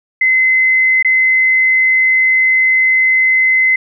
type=tone with dropouts; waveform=sine; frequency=2050 Hz; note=C7; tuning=36 cents flat; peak=-8 dBFS; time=0.21-3.76 s; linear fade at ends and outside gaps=5 ms; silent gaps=1.027-1.047 s; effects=none